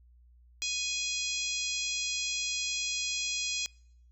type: harmonic tone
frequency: 830.6 Hz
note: G#5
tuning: in tune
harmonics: 3 / 4 / 5 / 6 / 7 / 8 / 9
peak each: -36 / -37 / -38 / -39 / -39 / -40 / -41 dBFS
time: 0.62-3.66 s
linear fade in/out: 0 ms
effects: noise-tail reverb RT60 0.7 s tail -25 dB re dry + added 60 Hz sine -56 dBFS peak until 4.11 s